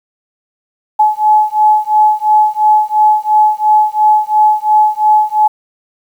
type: beating tone pair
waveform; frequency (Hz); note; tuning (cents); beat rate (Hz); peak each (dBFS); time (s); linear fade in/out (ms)
sine; 852 / 854.9; G#5 / G#5; +44 / +50; 2.9; -10; 0.99-5.48; 10
effects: 7-bit